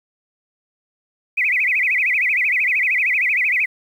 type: tone with vibrato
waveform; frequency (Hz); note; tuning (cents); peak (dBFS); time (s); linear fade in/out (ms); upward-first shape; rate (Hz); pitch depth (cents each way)
sine; 2244; C#7; +21; -15; 1.37-3.66; 10; sine; 13; 240
effects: 8-bit